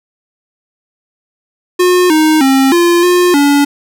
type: tone with pitch steps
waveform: square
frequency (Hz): 360 / 311.7 / 268.1 / 345.6 / 356.4 / 285.4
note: F#4 / D#4 / C4 / F4 / F4 / D4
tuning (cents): -47 / +3 / +42 / -18 / +35 / -49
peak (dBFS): -7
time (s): 1.79-3.65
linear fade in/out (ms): 10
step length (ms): 310
effects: none